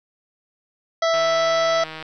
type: harmonic tone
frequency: 659.3 Hz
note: E5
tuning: in tune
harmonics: 1 / 2 / 3 / 5 / 6 / 7 / 8 / 9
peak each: -18 / -24 / -28 / -32 / -34 / -35 / -36 / -37 dBFS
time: 1.02-1.84 s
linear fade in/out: 5 ms
type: click train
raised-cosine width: 0.3 ms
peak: -18 dBFS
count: 141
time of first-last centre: 1.14-2.026 s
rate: 158 Hz
effects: none